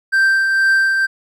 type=tone with tremolo; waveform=triangle; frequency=1568 Hz; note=G6; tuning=in tune; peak=-8 dBFS; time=0.12-1.07 s; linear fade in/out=20 ms; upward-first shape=triangle; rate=2.1 Hz; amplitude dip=40%; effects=none